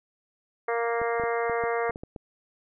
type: harmonic tone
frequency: 233.1 Hz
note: A#3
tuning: in tune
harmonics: 2 / 3 / 4 / 5 / 6 / 7 / 8 / 9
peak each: -27 / -31 / -36 / -34 / -38 / -39 / -38 / -38 dBFS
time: 0.68-1.91 s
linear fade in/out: 5 ms
type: clicks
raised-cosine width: 2 ms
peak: -24 dBFS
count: 9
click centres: 1.016 / 1.198 / 1.237 / 1.497 / 1.638 / 1.896 / 1.959 / 2.035 / 2.162 s
effects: none